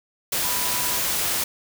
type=tone in noise; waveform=sine; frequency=987.8 Hz; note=B5; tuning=in tune; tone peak=-33 dBFS; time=0.44-0.99 s; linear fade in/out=5 ms; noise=white; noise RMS=-24 dBFS; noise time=0.32-1.44 s; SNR=-12 dB; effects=none